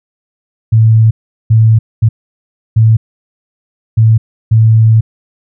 sine tone bursts at uneven times, 111.4 Hz, A2, 22 cents sharp, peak -3 dBFS, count 6, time 0.72-1.11 / 1.5-1.79 / 2.02-2.09 / 2.76-2.97 / 3.97-4.18 / 4.51-5.01 s, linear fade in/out 10 ms, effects none

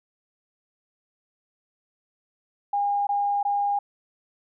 sine tone bursts, 811 Hz, G#5, 41 cents flat, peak -21 dBFS, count 3, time 2.73-3.79 s, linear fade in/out 5 ms, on 340 ms, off 20 ms, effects none

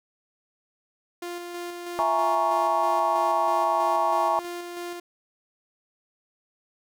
sawtooth tone with tremolo, 349.2 Hz, F4, in tune, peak -28 dBFS, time 1.22-5 s, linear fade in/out 5 ms, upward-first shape square, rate 3.1 Hz, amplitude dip 30%
sine chord, A# half-diminished seventh, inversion second, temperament equal, 659.3 / 830.6 / 932.3 / 1108.7 Hz, E5 / G#5 / A#5 / C#6, 0 / 0 / 0 / 0 cents, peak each -26 dBFS, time 1.99-4.39 s, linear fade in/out 0 ms
effects none

